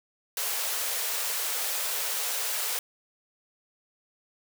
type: high-pass noise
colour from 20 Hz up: white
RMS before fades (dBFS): -30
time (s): 0.37-2.79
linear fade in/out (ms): 2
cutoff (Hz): 410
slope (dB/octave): 96
effects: none